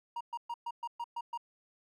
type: tone bursts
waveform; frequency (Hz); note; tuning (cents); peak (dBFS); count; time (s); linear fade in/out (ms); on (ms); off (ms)
triangle; 944; A#5; +22; -33; 8; 0.16-1.376; 5; 47; 120
effects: none